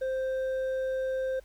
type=tone with hard clipping; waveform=sine; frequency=523.3 Hz; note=C5; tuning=in tune; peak=-29 dBFS; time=0.01-1.4 s; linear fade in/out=10 ms; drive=4 dB; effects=added 50 Hz sine -53 dBFS peak until 1.44 s + pink hiss -63 dBFS RMS until 1.44 s